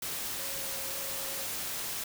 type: tone in noise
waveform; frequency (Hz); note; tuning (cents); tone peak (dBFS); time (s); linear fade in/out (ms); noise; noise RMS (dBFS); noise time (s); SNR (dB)
sine; 544; C#5; -33; -47; 0.39-1.46; 5; white; -36; 0.02-2.04; -14
effects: none